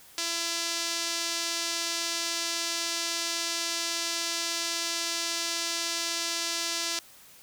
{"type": "tone with band-pass filter", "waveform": "sawtooth", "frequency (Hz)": 336.3, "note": "E4", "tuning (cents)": 35, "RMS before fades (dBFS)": -31, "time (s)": [0.18, 6.99], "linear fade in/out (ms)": 0, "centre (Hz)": 5400, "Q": 1.5, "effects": ["white hiss -53 dBFS RMS until 7.42 s"]}